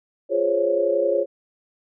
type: chord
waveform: sine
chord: Db major seventh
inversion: first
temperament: equal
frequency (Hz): 349.2 / 415.3 / 523.3 / 554.4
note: F4 / Ab4 / C5 / Db5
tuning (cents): 0 / 0 / 0 / 0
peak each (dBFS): -26 / -25 / -25 / -20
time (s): 0.29-1.26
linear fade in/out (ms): 50
effects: none